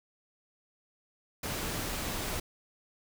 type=noise; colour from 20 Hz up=pink; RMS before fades=-35 dBFS; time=1.43-2.4 s; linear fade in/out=5 ms; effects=none